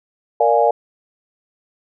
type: chord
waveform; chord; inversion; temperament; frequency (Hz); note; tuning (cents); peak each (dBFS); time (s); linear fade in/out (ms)
sine; Bb dominant seventh; none; equal; 466.2 / 587.3 / 698.5 / 830.6; Bb4 / D5 / F5 / Ab5; 0 / 0 / 0 / 0; -17; 0.4-0.71; 5
effects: none